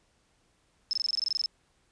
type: tone bursts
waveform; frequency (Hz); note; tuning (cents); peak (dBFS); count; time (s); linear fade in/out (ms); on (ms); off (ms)
sine; 5230; E8; -15; -25; 13; 0.91-1.459; 0; 21; 23
effects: pink hiss -69 dBFS RMS until 1.91 s + resampled to 22050 Hz